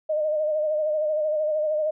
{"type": "tone with vibrato", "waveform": "sine", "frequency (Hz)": 613, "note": "D#5", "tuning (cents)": -26, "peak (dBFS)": -21, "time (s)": [0.09, 1.91], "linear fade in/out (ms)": 10, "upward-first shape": "sine", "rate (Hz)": 13, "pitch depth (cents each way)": 43, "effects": []}